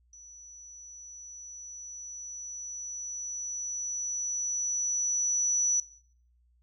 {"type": "tone with level ramp", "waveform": "sine", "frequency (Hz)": 5920, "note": "F#8", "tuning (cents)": 0, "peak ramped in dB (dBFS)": [-48, -23], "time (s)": [0.13, 5.8], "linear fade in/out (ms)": 2, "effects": ["noise-tail reverb RT60 0.6 s tail -20 dB re dry", "added 60 Hz sine -63 dBFS peak until 6.62 s"]}